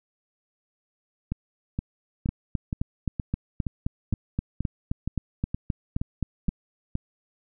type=two click trains; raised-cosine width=5 ms; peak=-15 / -13 dBFS; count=13 / 17; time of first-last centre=1.32-6.954 / 2.29-6.489 s; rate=2.13 / 3.81 Hz; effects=none